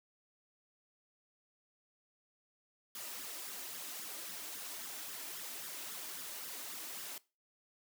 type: noise with flanger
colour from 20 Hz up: white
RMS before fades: -45 dBFS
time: 2.95-7.18 s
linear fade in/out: 2 ms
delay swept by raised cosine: 0.57 to 3.37 ms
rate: 3.7 Hz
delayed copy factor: +0.65
effects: noise-tail reverb RT60 0.3 s tail -21 dB re dry + high-pass 200 Hz 12 dB/octave